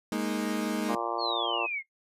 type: chord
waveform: 35% pulse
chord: Ab suspended second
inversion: none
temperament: equal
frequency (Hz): 207.7 / 233.1 / 311.1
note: Ab3 / Bb3 / Eb4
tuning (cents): 0 / 0 / 0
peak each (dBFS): -31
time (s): 0.12-0.95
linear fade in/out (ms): 2
type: harmonic tone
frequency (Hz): 116.54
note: A#2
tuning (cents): 0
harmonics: 3 / 4 / 5 / 6 / 7 / 8 / 9 / 10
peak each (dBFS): -37 / -37 / -37 / -37 / -37 / -37 / -37 / -37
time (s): 0.88-1.67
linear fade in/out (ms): 20
type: exponential sweep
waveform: sine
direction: down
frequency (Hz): 4482 to 2096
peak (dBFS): -30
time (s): 1.18-1.83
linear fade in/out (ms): 50
effects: noise-tail reverb RT60 0.1 s tail -17 dB re dry + resampled to 32000 Hz